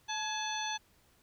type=harmonic tone with a mistuned harmonic; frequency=866 Hz; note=A5; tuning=28 cents flat; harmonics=1 / 2 / 3 / 4 / 5 / 7; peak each=-37 / -41 / -43 / -40 / -45 / -43 dBFS; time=0.08-0.78 s; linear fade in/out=20 ms; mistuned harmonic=2; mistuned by=-60 cents; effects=pink hiss -67 dBFS RMS until 1.22 s